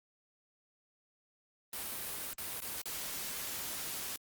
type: noise with dropouts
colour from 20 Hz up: white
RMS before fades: -40 dBFS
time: 1.73-4.16 s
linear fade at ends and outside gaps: 1 ms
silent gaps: 2.333-2.382 / 2.604-2.62 / 2.817-2.857 s
effects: Opus 32 kbps